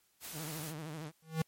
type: noise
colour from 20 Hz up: white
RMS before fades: -45 dBFS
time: 0.2-0.74 s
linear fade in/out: 50 ms
type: tone with vibrato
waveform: sawtooth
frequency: 155.56 Hz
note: D#3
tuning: in tune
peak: -37 dBFS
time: 0.32-1.12 s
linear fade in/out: 50 ms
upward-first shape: sine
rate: 13 Hz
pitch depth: 100 cents each way
type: tone with exponential growth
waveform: square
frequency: 160 Hz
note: D#3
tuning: 49 cents sharp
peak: -27 dBFS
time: 1.22-1.42 s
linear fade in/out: 5 ms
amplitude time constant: 42 ms
effects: white hiss -72 dBFS RMS until 1.47 s + MP3 64 kbps